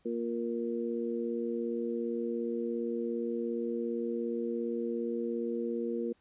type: harmonic tone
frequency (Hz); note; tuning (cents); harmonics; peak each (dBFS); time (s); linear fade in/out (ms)
117.3; A#2; +11; 2 / 3 / 4; -35 / -36 / -35; 0.05-6.13; 10
effects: pink hiss -71 dBFS RMS until 6.2 s + resampled to 8000 Hz